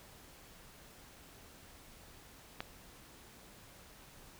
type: click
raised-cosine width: 0.3 ms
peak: -22 dBFS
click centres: 2.605 s
effects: pink hiss -57 dBFS RMS until 4.39 s